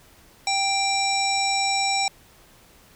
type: harmonic tone with a mistuned harmonic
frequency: 785 Hz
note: G5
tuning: 2 cents sharp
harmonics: 1 / 3 / 5 / 7 / 9 / 10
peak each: -24 / -26 / -30 / -28 / -34 / -30 dBFS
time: 0.47-2.08 s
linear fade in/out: 2 ms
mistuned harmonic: 9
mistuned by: -16 cents
effects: pink hiss -53 dBFS RMS until 2.95 s